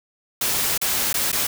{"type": "noise with dropouts", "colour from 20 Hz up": "white", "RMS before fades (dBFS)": -22, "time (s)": [0.41, 1.47], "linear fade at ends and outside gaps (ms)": 5, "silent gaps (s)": [[0.778, 0.814], [1.129, 1.141], [1.318, 1.327]], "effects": []}